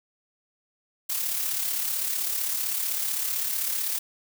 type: noise with amplitude modulation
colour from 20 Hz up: blue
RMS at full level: -26 dBFS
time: 1.09-3.99 s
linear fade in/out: 10 ms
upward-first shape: sine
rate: 35.7 Hz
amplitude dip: 45%
effects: none